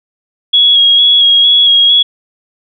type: tone with vibrato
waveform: sine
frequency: 3322 Hz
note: G#7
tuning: in tune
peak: -4 dBFS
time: 0.53-2.03 s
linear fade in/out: 10 ms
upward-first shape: square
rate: 2.2 Hz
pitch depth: 18 cents each way
effects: none